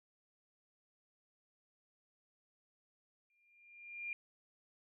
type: tone with exponential growth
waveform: sine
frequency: 2400 Hz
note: D7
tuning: 37 cents sharp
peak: -37 dBFS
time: 3.3-4.13 s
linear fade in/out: 1 ms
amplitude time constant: 180 ms
effects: none